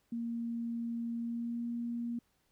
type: tone with pitch glide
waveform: sine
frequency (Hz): 233.1 to 236.2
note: A#3 to A#3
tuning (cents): 0 to +23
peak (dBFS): -34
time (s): 0.12-2.19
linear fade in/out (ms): 5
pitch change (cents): +23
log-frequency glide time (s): 1.18-1.66
effects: pink hiss -75 dBFS RMS until 2.51 s